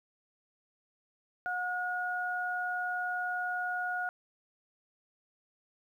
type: tone pair together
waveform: sine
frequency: 725 / 1445 Hz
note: F#5 / F#6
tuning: -35 / -41 cents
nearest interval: octave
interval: 1194 cents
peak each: -35 / -33 dBFS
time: 1.46-4.09 s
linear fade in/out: 0 ms
effects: 11-bit